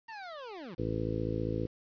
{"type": "linear sweep", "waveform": "25% pulse", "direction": "down", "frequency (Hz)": [930, 148.2], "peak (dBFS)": -38, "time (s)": [0.08, 0.75], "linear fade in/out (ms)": 10}
{"type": "harmonic tone", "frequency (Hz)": 55, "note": "A1", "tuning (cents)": 0, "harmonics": [1, 2, 3, 4, 5, 6, 7, 8, 9], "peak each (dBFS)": [-41, -36, -39, -44, -39, -38, -43, -40, -39], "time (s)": [0.78, 1.67], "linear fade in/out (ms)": 10}
{"effects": ["resampled to 11025 Hz", "10-bit"]}